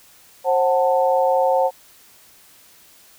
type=chord; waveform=sine; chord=F# diminished; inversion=second; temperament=just; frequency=532.8 / 740 / 888 Hz; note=C5 / F#5 / A5; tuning=+31 / 0 / +16 cents; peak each=-17 / -20 / -21 dBFS; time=0.44-1.71 s; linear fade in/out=50 ms; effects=white hiss -50 dBFS RMS until 3.18 s